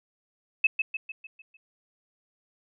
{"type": "tone with echo", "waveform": "sine", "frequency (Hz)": 2601, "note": "E7", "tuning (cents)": -24, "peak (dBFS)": -16, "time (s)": [0.64, 0.67], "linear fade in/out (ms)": 5, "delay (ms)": 150, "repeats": 6, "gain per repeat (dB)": -6, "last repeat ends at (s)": 1.57, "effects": []}